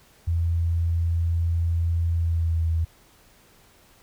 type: tone with pitch glide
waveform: sine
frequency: 84.1 to 81.75 Hz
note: E2 to E2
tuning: +35 to -14 cents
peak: -20 dBFS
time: 0.27-2.85 s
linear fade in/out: 10 ms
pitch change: -49 cents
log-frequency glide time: 2.14-2.69 s
effects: pink hiss -56 dBFS RMS until 4.02 s